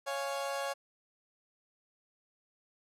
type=chord; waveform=30% pulse; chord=Db major; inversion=none; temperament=equal; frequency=554.4 / 698.5 / 830.6 Hz; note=Db5 / F5 / Ab5; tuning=0 / 0 / 0 cents; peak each=-33 / -39 / -38 dBFS; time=0.06-0.74 s; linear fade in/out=20 ms; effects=low-pass 12000 Hz 12 dB/octave